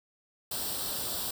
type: noise with comb filter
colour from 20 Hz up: white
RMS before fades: -34 dBFS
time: 0.51-1.31 s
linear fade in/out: 5 ms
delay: 0.23 ms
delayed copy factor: +0.7
effects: none